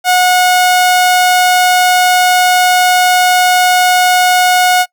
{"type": "tone", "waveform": "sawtooth", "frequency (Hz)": 728, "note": "F#5", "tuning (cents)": -28, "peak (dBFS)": -3, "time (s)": [0.04, 4.86], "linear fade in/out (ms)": 50, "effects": ["noise-tail reverb RT60 0.1 s tail -24 dB re dry"]}